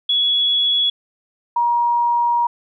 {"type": "tone pair in turn", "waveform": "sine", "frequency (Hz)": [3373, 949.8], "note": ["G#7", "A#5"], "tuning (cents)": [26, 32], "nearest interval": "octave + minor seventh", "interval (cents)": 2194, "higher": "first", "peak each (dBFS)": -14, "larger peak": "neither", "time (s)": [[0.09, 0.9], [1.56, 2.47]], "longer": "second", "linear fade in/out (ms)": 5, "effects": []}